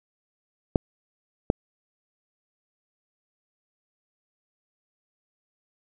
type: clicks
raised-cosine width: 2 ms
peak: -5 dBFS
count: 2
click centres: 0.758 / 1.501 s
effects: none